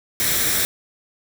white noise with comb filter, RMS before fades -20 dBFS, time 0.2-0.65 s, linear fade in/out 0 ms, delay 0.53 ms, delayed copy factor +0.5, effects none

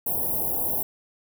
white band-stop noise, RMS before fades -26 dBFS, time 0.06-0.83 s, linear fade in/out 5 ms, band 880 to 11000 Hz, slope 48 dB/octave, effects none

